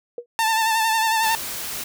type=tone with exponential decay; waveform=sine; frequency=479.5 Hz; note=A#4; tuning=49 cents sharp; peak=-23 dBFS; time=0.18-0.26 s; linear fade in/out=2 ms; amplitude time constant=17 ms
type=tone with vibrato; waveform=sawtooth; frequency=891 Hz; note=A5; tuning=22 cents sharp; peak=-14 dBFS; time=0.39-1.35 s; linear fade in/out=0 ms; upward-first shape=sine; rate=11 Hz; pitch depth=39 cents each way
type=noise; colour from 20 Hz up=white; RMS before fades=-30 dBFS; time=1.23-1.84 s; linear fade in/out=5 ms
effects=none